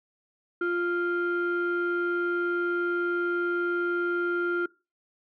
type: tone pair together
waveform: sine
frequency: 349.2 / 1394.5 Hz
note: F4 / F6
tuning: 0 / -3 cents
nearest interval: 2 octaves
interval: 2397 cents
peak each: -25 / -27 dBFS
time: 0.61-4.66 s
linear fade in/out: 5 ms
effects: noise-tail reverb RT60 0.3 s tail -23 dB re dry + tanh soft clip ceiling -20 dBFS